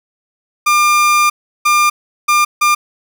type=tone bursts at uneven times; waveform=30% pulse; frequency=1200 Hz; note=D6; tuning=37 cents sharp; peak=-6 dBFS; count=4; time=0.66-1.3 / 1.65-1.9 / 2.28-2.45 / 2.61-2.75 s; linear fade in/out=10 ms; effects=none